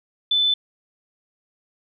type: tone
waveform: sine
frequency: 3512 Hz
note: A7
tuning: 4 cents flat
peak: -16 dBFS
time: 0.31-0.54 s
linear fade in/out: 5 ms
effects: none